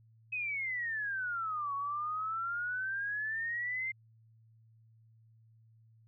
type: exponential two-way sweep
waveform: sine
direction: down then up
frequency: 2562 to 1108.7 to 2111 Hz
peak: -33 dBFS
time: 0.32-3.92 s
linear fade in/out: 10 ms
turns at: 1.74 s
effects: added 112 Hz sine -60 dBFS peak until 6.07 s